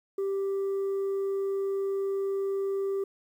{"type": "tone", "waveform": "sine", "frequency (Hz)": 392, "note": "G4", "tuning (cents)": 0, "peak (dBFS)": -24, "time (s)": [0.18, 3.04], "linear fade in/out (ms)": 5, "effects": ["tanh soft clip ceiling -26 dBFS", "10-bit"]}